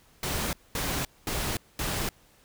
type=noise bursts; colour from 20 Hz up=pink; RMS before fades=-30 dBFS; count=4; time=0.23-2.09 s; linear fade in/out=2 ms; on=300 ms; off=220 ms; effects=pink hiss -60 dBFS RMS until 2.44 s